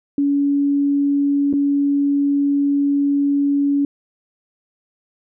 sine tone with dropouts, 283.1 Hz, C#4, 37 cents sharp, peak -14 dBFS, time 0.18-3.85 s, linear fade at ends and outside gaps 2 ms, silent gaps 1.529-1.536 s, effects none

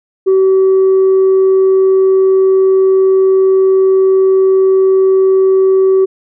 sine tone, 381.3 Hz, G4, 48 cents flat, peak -4 dBFS, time 0.26-6.06 s, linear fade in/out 20 ms, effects tanh soft clip ceiling -4 dBFS

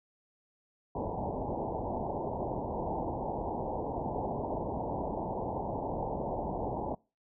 white low-pass noise, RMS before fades -35 dBFS, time 0.95-6.95 s, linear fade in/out 5 ms, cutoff 940 Hz, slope 96 dB/octave, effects noise-tail reverb RT60 0.3 s tail -24 dB re dry

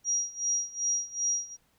sine tone with tremolo, 5720 Hz, F8, 41 cents sharp, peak -24 dBFS, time 0.04-1.57 s, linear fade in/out 50 ms, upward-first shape sine, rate 2.6 Hz, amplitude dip 90%, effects pink hiss -69 dBFS RMS until 1.78 s

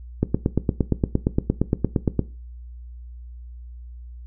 click train, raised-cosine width 3 ms, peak -5 dBFS, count 18, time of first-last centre 0.23-2.193 s, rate 8.66 Hz, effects noise-tail reverb RT60 0.3 s tail -17 dB re dry + added 60 Hz sine -36 dBFS peak until 4.26 s

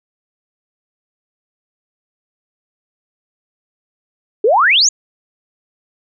sine exponential sweep, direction up, 390.1 to 7040 Hz, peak -8 dBFS, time 4.44-4.89 s, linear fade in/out 5 ms, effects none

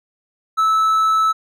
triangle tone, 1307 Hz, E6, 15 cents flat, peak -11 dBFS, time 0.57-1.33 s, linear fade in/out 20 ms, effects none

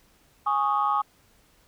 sine chord, Ab suspended fourth, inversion none, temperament just, 830.6 / 1107.5 / 1245.9 Hz, Ab5 / Db6 / Eb6, 0 / -2 / +2 cents, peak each -25 dBFS, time 0.46-1.02 s, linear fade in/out 10 ms, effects tanh soft clip ceiling -13 dBFS + pink hiss -61 dBFS RMS until 1.67 s

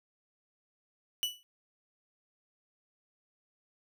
40% pulse tone with exponential decay, 2960 Hz, F#7, in tune, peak -25 dBFS, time 1.23-1.43 s, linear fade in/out 0 ms, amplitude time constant 42 ms, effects none

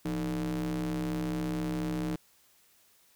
square ring-modulated tone, 69.3 Hz, C#2, in tune, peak -28 dBFS, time 0.05-2.16 s, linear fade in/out 5 ms, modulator 240 Hz, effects white hiss -64 dBFS RMS until 3.15 s

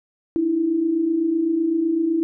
sine tone pair together, 301.7 / 329.6 Hz, D4 / E4, +47 / 0 cents, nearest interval major second, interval 153 cents, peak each -26 / -18 dBFS, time 0.36-2.23 s, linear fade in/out 0 ms, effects none

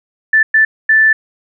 sine tone bursts at uneven times, 1760 Hz, A6, in tune, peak -6 dBFS, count 3, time 0.33-0.43 / 0.54-0.65 / 0.89-1.13 s, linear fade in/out 5 ms, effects none

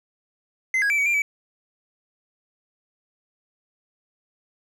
triangle tone with pitch steps, 2060 / 1649 / 2326 / 2262 / 2384 / 2292 Hz, C7 / G#6 / D7 / C#7 / D7 / D7, -28 / -13 / -17 / +34 / +25 / -43 cents, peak -17 dBFS, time 0.74-1.22 s, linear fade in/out 2 ms, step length 80 ms, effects none

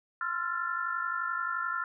sine chord, F major seventh, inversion second, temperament equal with one note detuned, 1046.5 / 1345.4 / 1396.9 / 1760 Hz, C6 / E6 / F6 / A6, 0 / +35 / 0 / 0 cents, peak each -39 / -34 / -33 / -39 dBFS, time 0.21-1.84 s, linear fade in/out 2 ms, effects none

